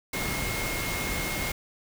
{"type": "tone in noise", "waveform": "sine", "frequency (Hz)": 2149, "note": "C7", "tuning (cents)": 46, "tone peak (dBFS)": -34, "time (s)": [0.13, 1.52], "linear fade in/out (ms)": 5, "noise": "pink", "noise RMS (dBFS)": -31, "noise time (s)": [0.13, 1.52], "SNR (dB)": -6, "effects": []}